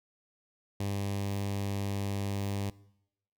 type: tone with notch filter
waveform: sawtooth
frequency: 99.9 Hz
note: G2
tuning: 33 cents sharp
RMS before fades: -33 dBFS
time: 0.8-2.7 s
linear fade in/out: 5 ms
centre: 1400 Hz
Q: 1.5
effects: noise-tail reverb RT60 0.8 s tail -21 dB re dry